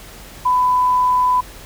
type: tone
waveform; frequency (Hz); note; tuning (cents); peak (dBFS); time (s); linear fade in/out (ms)
sine; 1000; B5; +21; -12; 0.45-1.41; 10
effects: added 44 Hz sine -41 dBFS peak until 1.65 s + pink hiss -39 dBFS RMS until 1.65 s